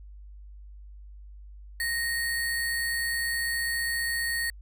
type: tone with sample-and-hold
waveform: sine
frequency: 1864.7 Hz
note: A#6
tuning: in tune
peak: -26 dBFS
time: 1.8-4.5 s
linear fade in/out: 2 ms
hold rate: 6300 Hz
effects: added 50 Hz sine -43 dBFS peak until 4.61 s